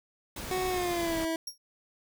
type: noise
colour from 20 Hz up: pink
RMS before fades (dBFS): -39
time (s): 0.36-1.25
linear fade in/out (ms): 5
type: tone with pitch glide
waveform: 25% pulse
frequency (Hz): 370 to 325.8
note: F#4 to E4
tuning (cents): 0 to -20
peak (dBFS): -25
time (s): 0.51-1.36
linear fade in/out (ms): 2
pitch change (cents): -220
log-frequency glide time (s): 0.69-1.18
type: tone with exponential decay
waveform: sawtooth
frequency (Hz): 5588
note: F8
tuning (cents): 0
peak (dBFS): -29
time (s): 1.47-1.58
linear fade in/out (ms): 5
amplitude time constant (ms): 23
effects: none

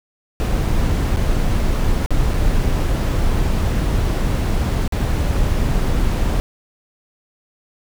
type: noise with dropouts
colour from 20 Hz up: brown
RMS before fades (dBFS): -17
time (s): 0.4-6.4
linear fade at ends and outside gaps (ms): 0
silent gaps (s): 1.162-1.17 / 2.061-2.106 / 2.335-2.34 / 4.878-4.923
effects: none

